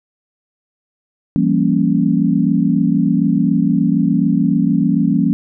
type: chord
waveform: sine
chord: E diminished seventh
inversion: none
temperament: equal with one note detuned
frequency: 169.15 / 196 / 233.1 / 277.2 Hz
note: E3 / G3 / Bb3 / Db4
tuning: +45 / 0 / 0 / 0 cents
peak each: -17 dBFS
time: 1.36-5.33 s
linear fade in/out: 0 ms
effects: none